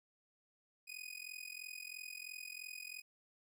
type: tone with amplitude modulation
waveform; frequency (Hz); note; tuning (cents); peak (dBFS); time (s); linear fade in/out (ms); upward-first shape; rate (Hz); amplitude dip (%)
sawtooth; 2490; D#7; +1; -39; 0.87-3.02; 20; sine; 43; 90
effects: none